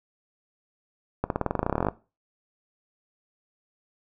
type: accelerating click train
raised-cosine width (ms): 1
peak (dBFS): -10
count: 19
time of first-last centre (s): 1.24-1.886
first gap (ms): 62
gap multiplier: 0.93
effects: noise-tail reverb RT60 0.3 s tail -18 dB re dry